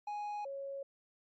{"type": "tone pair in turn", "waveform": ["triangle", "sine"], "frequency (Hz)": [830.6, 551.5], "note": ["G#5", "C#5"], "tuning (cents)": [0, -9], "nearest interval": "perfect fifth", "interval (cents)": 709, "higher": "first", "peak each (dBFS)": [-35, -39], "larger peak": "first", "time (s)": [[0.07, 0.45], [0.45, 0.83]], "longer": "neither", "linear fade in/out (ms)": 5, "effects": ["MP3 32 kbps"]}